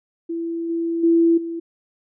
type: tone with level steps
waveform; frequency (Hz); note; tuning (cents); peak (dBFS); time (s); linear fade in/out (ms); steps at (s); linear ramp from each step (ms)
sine; 333.9; E4; +22; -23 / -20 / -12 / -25; 0.29-1.6; 10; 0.69 / 1.03 / 1.37; 10
effects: none